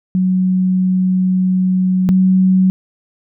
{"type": "tone pair in turn", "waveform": "sine", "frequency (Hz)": [185.2, 187.03], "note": ["F#3", "F#3"], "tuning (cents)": [2, 19], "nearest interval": "unison", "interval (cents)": 17, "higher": "second", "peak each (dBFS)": [-11, -8], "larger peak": "second", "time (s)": [[0.15, 2.09], [2.09, 2.7]], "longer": "first", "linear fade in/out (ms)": 0, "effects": []}